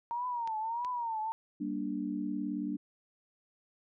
sine tone with vibrato, 929 Hz, A#5, 6 cents flat, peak -32 dBFS, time 0.11-1.32 s, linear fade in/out 0 ms, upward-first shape triangle, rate 1.6 Hz, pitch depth 140 cents each way
clicks, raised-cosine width 0.2 ms, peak -29 dBFS, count 2, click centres 0.475 / 0.848 s
sine chord, G minor, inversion none, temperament just, 196 / 235.2 / 294 Hz, G3 / Bb3 / D4, 0 / +16 / +2 cents, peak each -38 / -38 / -35 dBFS, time 1.6-2.77 s, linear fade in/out 10 ms
effects none

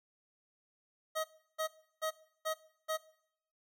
25% pulse tone bursts, 632 Hz, D#5, 27 cents sharp, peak -29 dBFS, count 5, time 1.15-2.975 s, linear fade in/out 20 ms, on 93 ms, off 340 ms, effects noise-tail reverb RT60 0.7 s tail -19 dB re dry

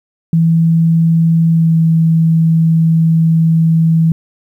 sine tone with pitch glide, 164.5 to 162.8 Hz, E3 to E3, -3 to -21 cents, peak -7 dBFS, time 0.33-4.12 s, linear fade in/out 2 ms, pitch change -18 cents, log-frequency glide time 1.5-1.76 s, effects 8-bit

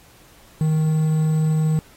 triangle tone with quantisation, 156.3 Hz, D#3, 8 cents sharp, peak -14 dBFS, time 0.61-1.79 s, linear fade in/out 0 ms, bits 7, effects pink hiss -51 dBFS RMS until 1.96 s + AAC 48 kbps

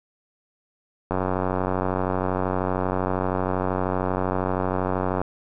click train, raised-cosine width 1 ms, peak -10 dBFS, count 382, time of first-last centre 1.11-5.216 s, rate 92.8 Hz, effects none

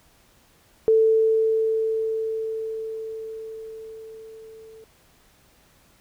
sine tone with level ramp, 443.2 Hz, A4, 13 cents sharp, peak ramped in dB -13 to -43 dBFS, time 0.88-4.84 s, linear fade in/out 0 ms, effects pink hiss -58 dBFS RMS until 6 s

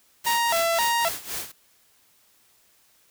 white noise with tremolo, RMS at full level -30 dBFS, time 0.24-1.52 s, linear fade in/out 10 ms, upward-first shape sine, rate 3.8 Hz, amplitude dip 80%
sawtooth tone with vibrato, 792 Hz, G5, 18 cents sharp, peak -17 dBFS, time 0.26-1.09 s, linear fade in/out 10 ms, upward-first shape square, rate 1.9 Hz, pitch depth 290 cents each way
effects white hiss -61 dBFS RMS until 3.1 s

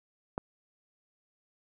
click, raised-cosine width 1 ms, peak -18 dBFS, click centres 0.379 s, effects none

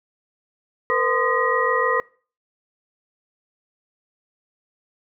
sine tone cluster, 461.4 / 508 / 1034 / 1230 / 1905 Hz, A#4 / B4 / C6 / D#6 / A#6, -18 / +49 / -21 / -20 / +37 cents, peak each -24 dBFS, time 0.9-2 s, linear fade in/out 0 ms, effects noise-tail reverb RT60 0.4 s tail -23 dB re dry

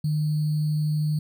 sine tone with sample-and-hold, 152.1 Hz, D#3, 39 cents flat, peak -21 dBFS, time 0.04-1.19 s, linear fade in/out 5 ms, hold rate 4410 Hz, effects none

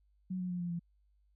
sine tone with pitch steps, 185 / 181.4 / 177.87 / 174.42 / 171.02 Hz, F#3 / F#3 / F3 / F3 / F3, 0 / -34 / +32 / -2 / -36 cents, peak -34 dBFS, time 0.3-0.795 s, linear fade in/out 10 ms, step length 99 ms, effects added 50 Hz sine -67 dBFS peak until 1.35 s

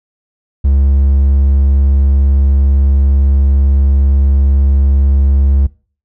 triangle tone, 68.9 Hz, C#2, 10 cents flat, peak -5 dBFS, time 0.64-5.67 s, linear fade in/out 10 ms, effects noise-tail reverb RT60 0.4 s tail -21 dB re dry

